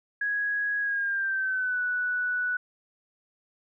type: tone with pitch glide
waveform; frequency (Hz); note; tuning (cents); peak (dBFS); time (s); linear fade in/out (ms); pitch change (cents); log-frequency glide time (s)
sine; 1661.2 to 1480; G#6 to F#6; 0 to 0; -25; 0.21-2.57; 5; -200; 0.8-1.81
effects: none